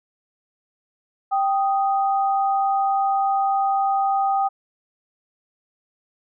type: tone pair together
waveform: sine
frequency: 784 / 1244.5 Hz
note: G5 / D#6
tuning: 0 / 0 cents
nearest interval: minor sixth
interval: 800 cents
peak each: -18 / -26 dBFS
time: 1.31-4.49 s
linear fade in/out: 20 ms
effects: none